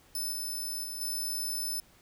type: tone with level steps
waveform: 10% pulse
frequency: 5274 Hz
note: E8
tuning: in tune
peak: -26 / -28 / -31 / -26 dBFS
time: 0.15-1.8 s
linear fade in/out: 2 ms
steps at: 0.32 / 0.84 / 1.01 s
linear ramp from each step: 2 ms
effects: pink hiss -61 dBFS RMS until 2.01 s